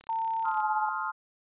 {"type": "click train", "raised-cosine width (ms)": 0.2, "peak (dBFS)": -33, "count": 21, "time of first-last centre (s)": [0.01, 0.603], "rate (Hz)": 33.7}
{"type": "tone with pitch glide", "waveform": "sine", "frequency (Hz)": [900, 856.9], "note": ["A5", "A5"], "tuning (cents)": [39, -46], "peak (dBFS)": -27, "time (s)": [0.09, 0.89], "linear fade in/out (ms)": 2, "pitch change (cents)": -85, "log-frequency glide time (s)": [0.45, 0.59]}
{"type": "chord", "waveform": "sine", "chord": "F dominant seventh", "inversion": "first", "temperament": "just", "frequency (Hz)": [873.1, 1047.7, 1257.2, 1396.9], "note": ["A5", "C6", "Eb6", "F6"], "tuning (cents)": [-14, 2, 18, 0], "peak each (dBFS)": -35, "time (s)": [0.44, 1.12], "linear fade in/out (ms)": 20}
{"effects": ["resampled to 8000 Hz"]}